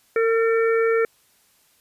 harmonic tone with a mistuned harmonic, 454.5 Hz, A#4, 44 cents flat, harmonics 1 / 3 / 4 / 5, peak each -17 / -27 / -29 / -31 dBFS, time 0.16-1.05 s, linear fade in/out 2 ms, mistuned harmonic 4, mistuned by -19 cents, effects white hiss -60 dBFS RMS until 1.8 s + resampled to 32000 Hz

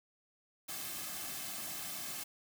white noise with comb filter, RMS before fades -42 dBFS, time 0.68-2.24 s, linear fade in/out 10 ms, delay 2.1 ms, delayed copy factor -0.65, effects none

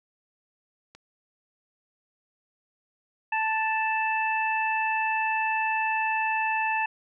click, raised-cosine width 0.2 ms, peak -29 dBFS, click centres 0.95 s
harmonic tone, 880 Hz, A5, in tune, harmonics 1 / 2 / 3, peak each -26 / -30 / -29 dBFS, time 3.32-6.86 s, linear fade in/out 5 ms
effects none

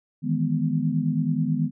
sine chord, E major seventh, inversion third, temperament equal, 155.56 / 164.81 / 207.7 / 246.9 Hz, D#3 / E3 / G#3 / B3, 0 / 0 / 0 / 0 cents, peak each -25 / -27 / -29 / -26 dBFS, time 0.22-1.71 s, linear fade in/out 50 ms, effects none

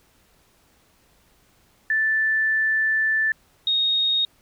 sine tone pair in turn, 1760 / 3729 Hz, A6 / A#7, 0 / 0 cents, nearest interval octave + minor second, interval 1300 cents, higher second, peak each -18 dBFS, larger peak neither, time 1.9-3.32 / 3.67-4.25 s, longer first, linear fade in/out 2 ms, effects pink hiss -60 dBFS RMS until 4.41 s

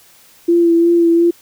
sine tone with vibrato, 338.9 Hz, E4, 48 cents sharp, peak -8 dBFS, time 0.48-1.31 s, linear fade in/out 10 ms, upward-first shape sine, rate 2.8 Hz, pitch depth 22 cents each way, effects white hiss -47 dBFS RMS until 1.41 s

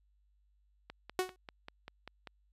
click train, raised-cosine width 0.3 ms, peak -29 dBFS, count 8, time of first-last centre 0.9-2.273 s, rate 5.1 Hz
sawtooth tone with exponential decay, 370 Hz, F#4, in tune, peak -23 dBFS, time 1.19-1.36 s, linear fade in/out 1 ms, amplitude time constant 36 ms
effects added 50 Hz sine -68 dBFS peak until 2.52 s + resampled to 32000 Hz

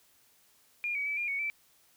sine tone with pitch steps, 2415 / 2267 / 2302 / 2408 / 2225 / 2325 Hz, D7 / C#7 / D7 / D7 / C#7 / D7, +48 / +38 / -35 / +43 / +6 / -18 cents, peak -30 dBFS, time 0.84-1.5 s, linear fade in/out 0 ms, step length 110 ms, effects white hiss -65 dBFS RMS until 1.96 s

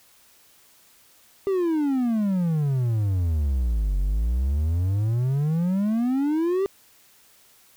triangle exponential two-way sweep, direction down then up, 400 to 45.58 to 400 Hz, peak -18 dBFS, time 1.47-6.66 s, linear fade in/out 0 ms, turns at 3.98 s, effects white hiss -56 dBFS RMS until 7.76 s

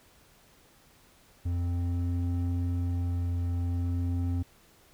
triangle tone pair together, 87.31 / 261.4 Hz, F2 / C4, 0 / -1 cents, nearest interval octave + perfect fifth, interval 1899 cents, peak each -25 / -35 dBFS, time 1.45-4.43 s, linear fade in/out 10 ms, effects pink hiss -60 dBFS RMS until 4.93 s

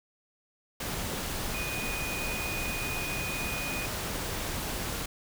sine tone in noise, 2477 Hz, D#7, 8 cents flat, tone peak -35 dBFS, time 1.54-3.86 s, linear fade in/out 5 ms, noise pink, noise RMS -34 dBFS, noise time 0.8-5.06 s, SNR -4 dB, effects none

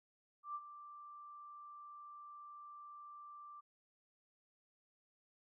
sine tone with ADSR envelope, 1177 Hz, D6, 3 cents sharp, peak -39 dBFS, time 0.43-3.61 s, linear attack 120 ms, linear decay 47 ms, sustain -12 dB, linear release 15 ms, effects none

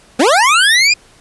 25% pulse linear sweep, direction up, 222.6 to 2489 Hz, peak -4 dBFS, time 0.19-0.94 s, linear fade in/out 10 ms, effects pink hiss -46 dBFS RMS until 1.2 s + resampled to 24000 Hz

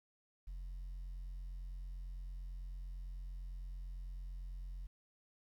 sine tone, 44.47 Hz, F1, 32 cents sharp, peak -40 dBFS, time 0.47-4.87 s, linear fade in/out 10 ms, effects tanh soft clip ceiling -42 dBFS + 12-bit

